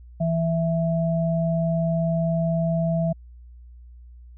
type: tone pair together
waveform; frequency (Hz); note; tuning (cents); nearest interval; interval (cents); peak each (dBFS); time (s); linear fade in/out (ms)
sine; 164.81 / 659.2; E3 / E5; 0 / 0; 2 octaves; 2400; -21 / -25; 0.2-3.13; 10
effects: added 60 Hz sine -42 dBFS peak until 4.37 s